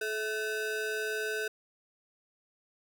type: ring-modulated tone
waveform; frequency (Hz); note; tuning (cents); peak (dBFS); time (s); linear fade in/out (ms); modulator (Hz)
square; 543; C#5; -36; -29; 0.01-1.48; 5; 974
effects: none